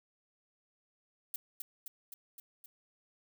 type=noise with echo; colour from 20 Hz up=violet; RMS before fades=-38 dBFS; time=1.34-1.36 s; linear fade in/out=2 ms; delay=260 ms; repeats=5; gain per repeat=-3 dB; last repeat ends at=2.66 s; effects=none